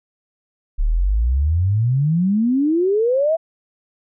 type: exponential sweep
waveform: sine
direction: up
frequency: 34.5 to 671 Hz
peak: -14 dBFS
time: 0.78-3.37 s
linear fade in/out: 20 ms
effects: none